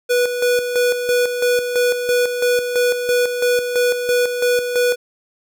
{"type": "tone with tremolo", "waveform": "square", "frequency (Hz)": 490, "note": "B4", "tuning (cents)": -14, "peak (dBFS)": -14, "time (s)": [0.09, 4.96], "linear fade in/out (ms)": 20, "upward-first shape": "square", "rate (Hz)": 3, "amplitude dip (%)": 55, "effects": []}